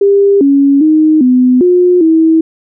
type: tone with pitch steps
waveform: sine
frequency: 399.4 / 278.9 / 311 / 252.2 / 358.4 / 322.4 Hz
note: G4 / C#4 / D#4 / B3 / F4 / E4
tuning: +32 / +11 / -1 / +36 / +45 / -38 cents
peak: -4 dBFS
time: 0.01-2.41 s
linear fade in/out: 5 ms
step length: 400 ms
effects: none